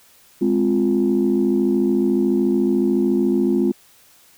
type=chord; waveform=sine; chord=F minor; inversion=first; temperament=equal; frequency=207.7 / 261.6 / 349.2 Hz; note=Ab3 / C4 / F4; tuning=0 / 0 / 0 cents; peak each=-19 / -19 / -18 dBFS; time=0.41-3.72 s; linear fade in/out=10 ms; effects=tanh soft clip ceiling -8 dBFS + white hiss -52 dBFS RMS until 4.37 s